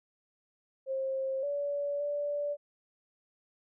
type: tone with pitch steps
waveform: sine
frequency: 533 / 573 / 581 Hz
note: C5 / D5 / D5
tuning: +32 / -43 / -19 cents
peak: -30 dBFS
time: 0.86-2.57 s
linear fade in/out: 50 ms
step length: 570 ms
effects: none